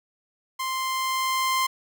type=tone with level ramp; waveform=sawtooth; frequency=1046.5 Hz; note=C6; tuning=in tune; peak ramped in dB=-23 to -17 dBFS; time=0.59-1.67 s; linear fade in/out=10 ms; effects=none